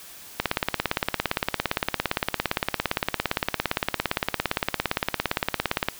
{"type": "click train", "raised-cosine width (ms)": 0.3, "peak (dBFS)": -5, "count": 97, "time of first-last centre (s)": [0.4, 5.886], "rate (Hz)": 17.5, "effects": ["white hiss -44 dBFS RMS until 5.99 s"]}